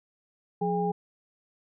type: tone cluster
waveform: sine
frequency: 177.4 / 419.5 / 807 Hz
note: F3 / G#4 / G#5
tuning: +27 / +17 / -50 cents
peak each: -29 dBFS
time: 0.61-0.92 s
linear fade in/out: 10 ms
effects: none